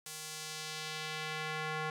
square tone with band-pass filter sweep, 155.56 Hz, D#3, in tune, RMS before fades -40 dBFS, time 0.06-1.9 s, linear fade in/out 2 ms, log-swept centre 9100 to 1400 Hz, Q 0.89, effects none

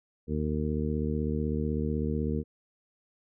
harmonic tone, 76 Hz, D#2, 40 cents flat, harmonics 1 / 2 / 3 / 4 / 5 / 6, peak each -32 / -33 / -32 / -38 / -38 / -36 dBFS, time 0.27-2.44 s, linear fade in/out 50 ms, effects none

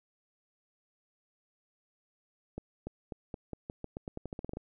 accelerating click train, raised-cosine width 2 ms, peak -25 dBFS, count 17, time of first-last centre 2.58-4.57 s, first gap 290 ms, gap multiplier 0.87, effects none

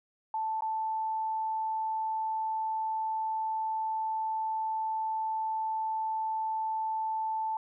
sine tone with dropouts, 880 Hz, A5, in tune, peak -29 dBFS, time 0.34-7.57 s, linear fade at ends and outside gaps 2 ms, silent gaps 0.608-0.621 s, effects none

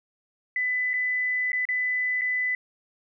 sine tone with dropouts, 2000 Hz, B6, 21 cents sharp, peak -23 dBFS, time 0.56-2.55 s, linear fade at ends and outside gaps 2 ms, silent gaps 0.934-0.938 / 1.519-1.53 / 1.653-1.688 / 2.212-2.217 s, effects none

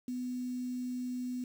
sine tone with quantisation, 249.6 Hz, B3, 19 cents sharp, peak -34 dBFS, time 0.08-1.44 s, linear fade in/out 2 ms, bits 9, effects none

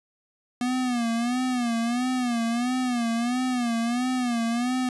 square tone with vibrato, 242.3 Hz, B3, 33 cents flat, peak -24 dBFS, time 0.61-4.89 s, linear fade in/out 2 ms, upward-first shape sine, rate 1.5 Hz, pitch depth 96 cents each way, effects resampled to 24000 Hz + 9-bit

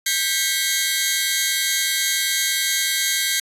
15% pulse tone cluster, 1587 / 1968 / 2177 / 3264 / 3778 Hz, G6 / B6 / C#7 / G#7 / A#7, +21 / -7 / -32 / -31 / +22 cents, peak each -19 dBFS, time 0.06-3.4 s, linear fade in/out 5 ms, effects resampled to 32000 Hz

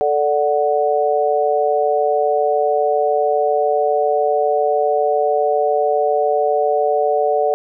sine chord, D major, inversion second, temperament equal, 440 / 587.3 / 740 Hz, A4 / D5 / F#5, 0 / 0 / 0 cents, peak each -18 dBFS, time 0.01-7.54 s, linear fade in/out 0 ms, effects none

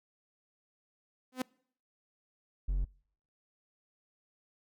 sawtooth tone with exponential growth, 255.5 Hz, C4, 41 cents flat, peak -25 dBFS, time 1.32-1.42 s, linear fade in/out 5 ms, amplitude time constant 20 ms
triangle tone, 45.64 Hz, F#1, 23 cents flat, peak -26 dBFS, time 2.68-2.85 s, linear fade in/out 10 ms
effects noise-tail reverb RT60 0.6 s tail -26 dB re dry

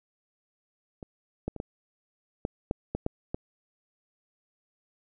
clicks, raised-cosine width 2 ms, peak -27 / -17 / -25 / -19 / -15 / -13 / -16 / -14 / -17 dBFS, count 9, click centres 1.028 / 1.48 / 1.563 / 1.601 / 2.451 / 2.711 / 2.95 / 3.064 / 3.345 s, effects none

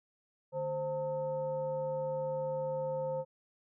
sine tone with frequency modulation, 525 Hz, C5, 6 cents sharp, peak -32 dBFS, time 0.52-3.25 s, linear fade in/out 50 ms, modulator 375 Hz, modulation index 0.61, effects none

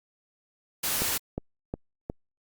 white noise, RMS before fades -28 dBFS, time 0.83-1.18 s, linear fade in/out 10 ms
click train, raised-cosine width 2 ms, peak -17 dBFS, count 4, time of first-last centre 1.02-2.099 s, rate 2.78 Hz
effects Opus 48 kbps

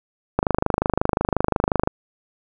click train, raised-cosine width 1 ms, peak -3 dBFS, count 39, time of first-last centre 0.39-1.874 s, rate 25.6 Hz, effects none

